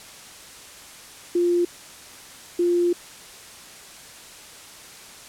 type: tone bursts at uneven times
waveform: sine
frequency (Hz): 349.2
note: F4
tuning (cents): 0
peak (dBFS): -17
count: 2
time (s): 1.35-1.65 / 2.59-2.93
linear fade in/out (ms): 5
effects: white hiss -43 dBFS RMS until 5.28 s + low-pass 10000 Hz 12 dB/octave